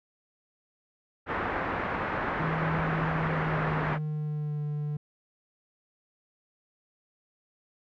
white low-pass noise, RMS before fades -31 dBFS, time 1.26-3.99 s, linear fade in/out 50 ms, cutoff 1700 Hz, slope 24 dB/octave
triangle tone with pitch glide, 160 to 148.43 Hz, D#3 to D3, +49 to +19 cents, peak -27 dBFS, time 2.4-4.97 s, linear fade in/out 5 ms, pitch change -130 cents, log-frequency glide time 3.1-4.62 s
effects none

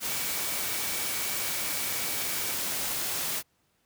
sine tone in noise, 2278 Hz, C#7, 47 cents sharp, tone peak -42 dBFS, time 0.07-2.56 s, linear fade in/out 50 ms, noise white, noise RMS -31 dBFS, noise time 0-3.43 s, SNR -14 dB, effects pink hiss -71 dBFS RMS until 3.85 s + high-pass 60 Hz 12 dB/octave

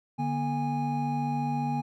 triangle tone cluster, 146.6 / 241.1 / 821 Hz, D3 / B3 / G#5, -3 / -41 / -20 cents, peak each -29 dBFS, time 0.18-1.82 s, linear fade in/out 20 ms, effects none

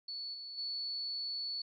sine tone with level steps, 4435 Hz, C#8, in tune, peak -39 / -43 / -36 dBFS, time 0.08-1.62 s, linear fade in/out 5 ms, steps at 0.33 / 0.57 s, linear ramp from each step 20 ms, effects none

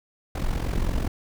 brown noise with amplitude modulation, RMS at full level -21 dBFS, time 0.35-1.08 s, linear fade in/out 5 ms, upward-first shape sine, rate 44.7 Hz, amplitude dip 75%, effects none

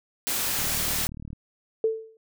white noise, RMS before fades -27 dBFS, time 0.27-1.07 s, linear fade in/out 0 ms
click train, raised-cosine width 5 ms, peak -26 dBFS, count 29, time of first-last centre 0.59-1.331 s, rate 37.8 Hz
sine tone with exponential decay, 444 Hz, A4, 16 cents sharp, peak -17 dBFS, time 1.84-2.17 s, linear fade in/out 2 ms, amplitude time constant 71 ms
effects none

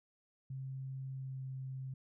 sine tone with pitch glide, 133.1 to 131.95 Hz, C3 to C3, +30 to +15 cents, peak -40 dBFS, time 0.5-1.94 s, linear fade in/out 5 ms, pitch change -15 cents, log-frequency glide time 1.12-1.43 s, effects none

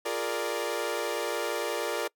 sawtooth chord, Bb dominant seventh, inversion second, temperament equal, 349.2 / 415.3 / 466.2 / 587.3 Hz, F4 / Ab4 / Bb4 / D5, 0 / 0 / 0 / 0 cents, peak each -33 / -32 / -29 / -30 dBFS, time 0.05-2.08 s, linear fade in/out 10 ms, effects noise-tail reverb RT60 0.1 s tail -24 dB re dry

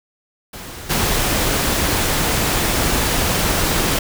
pink noise with level steps, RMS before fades -33 / -18 dBFS, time 0.53-3.99 s, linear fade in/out 5 ms, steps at 0.89 s, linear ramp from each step 20 ms, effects none

